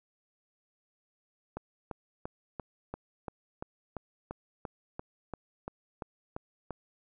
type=click train; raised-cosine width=1 ms; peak=-23 dBFS; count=16; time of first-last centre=1.57-6.707 s; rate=2.92 Hz; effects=none